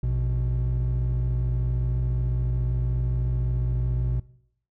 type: tone pair together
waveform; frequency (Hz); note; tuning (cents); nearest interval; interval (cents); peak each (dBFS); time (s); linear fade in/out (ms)
triangle; 58.43 / 123.8; A#1 / B2; +5 / +5; octave + minor second; 1300; -22; 0.03-4.2; 5
effects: noise-tail reverb RT60 0.7 s tail -21 dB re dry + tanh soft clip ceiling -16 dBFS